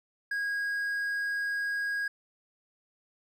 triangle tone, 1641 Hz, G#6, 21 cents flat, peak -27 dBFS, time 0.31-2.08 s, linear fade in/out 5 ms, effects none

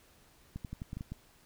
clicks, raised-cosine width 5 ms, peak -27 dBFS, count 8, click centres 0.56 / 0.648 / 0.73 / 0.819 / 0.931 / 0.97 / 1.009 / 1.12 s, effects pink hiss -63 dBFS RMS until 1.45 s

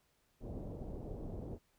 pink low-pass noise, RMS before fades -44 dBFS, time 0.4-1.59 s, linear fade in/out 50 ms, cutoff 600 Hz, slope 24 dB/octave, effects pink hiss -75 dBFS RMS until 1.78 s

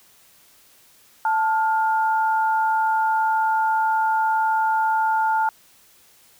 sine tone pair together, 880.9 / 1413 Hz, A5 / F6, +2 / +20 cents, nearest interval minor sixth, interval 818 cents, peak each -18 / -25 dBFS, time 1.25-5.49 s, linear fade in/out 2 ms, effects white hiss -54 dBFS RMS until 6.39 s

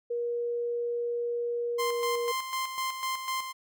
sine tone, 475.9 Hz, A#4, 36 cents sharp, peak -28 dBFS, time 0.1-2.32 s, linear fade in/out 10 ms
sawtooth tone with tremolo, 1046.5 Hz, C6, in tune, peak -25 dBFS, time 1.78-3.53 s, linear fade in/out 20 ms, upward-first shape square, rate 4 Hz, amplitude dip 55%
effects none

